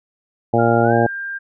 harmonic tone, 116.54 Hz, A#2, in tune, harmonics 1 / 2 / 3 / 4 / 5 / 6 / 7, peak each -20 / -20 / -20 / -20 / -20 / -20 / -20 dBFS, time 0.53-1.07 s, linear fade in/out 10 ms
sine tone with pitch glide, 1396.9 to 1595.4 Hz, F6 to G6, 0 to +30 cents, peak -24 dBFS, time 0.58-1.39 s, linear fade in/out 20 ms, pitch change +230 cents, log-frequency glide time 0.83-0.94 s
effects none

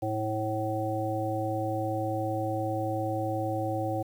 harmonic tone, 108.7 Hz, A2, 21 cents flat, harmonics 1 / 3 / 5 / 7, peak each -33 / -33 / -33 / -33 dBFS, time 0.02-4.03 s, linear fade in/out 10 ms, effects 9-bit

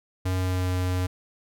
square tone with pitch glide, 92.5 to 91.28 Hz, F#2 to F#2, 0 to -23 cents, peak -24 dBFS, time 0.25-1.07 s, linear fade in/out 10 ms, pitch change -23 cents, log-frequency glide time 0.36-0.7 s, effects none

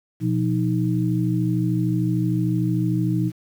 sine tone cluster, 122.3 / 175.6 / 312.8 Hz, B2 / F3 / D#4, -16 / +10 / +9 cents, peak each -22 / -23 / -24 dBFS, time 0.2-3.32 s, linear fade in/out 50 ms, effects 8-bit

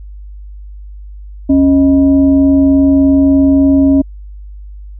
sine tone with frequency modulation, 274.7 Hz, C#4, 16 cents flat, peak -5 dBFS, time 1.49-4.02 s, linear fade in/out 10 ms, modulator 348 Hz, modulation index 0.42, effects added 50 Hz sine -27 dBFS peak until 4.99 s

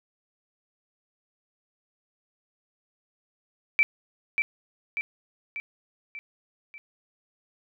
sine tone with echo, 2328 Hz, D7, 16 cents flat, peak -16 dBFS, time 3.79-3.83 s, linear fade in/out 0 ms, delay 590 ms, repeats 5, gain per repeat -5 dB, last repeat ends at 6.78 s, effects none

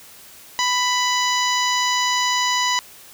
harmonic tone, 992 Hz, B5, 7 cents sharp, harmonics 1 / 2 / 3 / 4 / 5 / 6 / 7, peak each -21 / -24 / -26 / -27 / -28 / -29 / -29 dBFS, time 0.59-2.79 s, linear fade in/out 0 ms, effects white hiss -44 dBFS RMS until 3.13 s

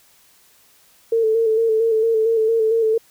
sine tone with vibrato, 447.6 Hz, A4, 30 cents sharp, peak -14 dBFS, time 1.12-2.98 s, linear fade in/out 5 ms, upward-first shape square, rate 4.4 Hz, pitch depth 33 cents each way, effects white hiss -54 dBFS RMS until 3.1 s

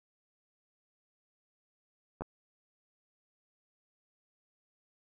clicks, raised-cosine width 1 ms, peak -24 dBFS, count 2, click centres 2.209 / 2.22 s, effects none

